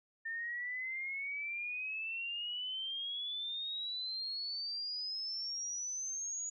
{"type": "exponential sweep", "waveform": "sine", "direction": "up", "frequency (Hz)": [1800, 6840], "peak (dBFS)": -37, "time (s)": [0.25, 6.5], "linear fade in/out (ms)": 10, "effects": []}